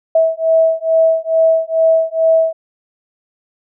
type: beating tone pair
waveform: sine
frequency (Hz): 648 / 650.3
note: E5 / E5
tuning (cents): -30 / -24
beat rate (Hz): 2.3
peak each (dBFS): -13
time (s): 0.15-2.53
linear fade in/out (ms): 5
effects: none